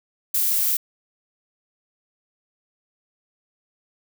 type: noise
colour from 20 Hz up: violet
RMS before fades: -21 dBFS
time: 0.34-0.77 s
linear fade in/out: 5 ms
effects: none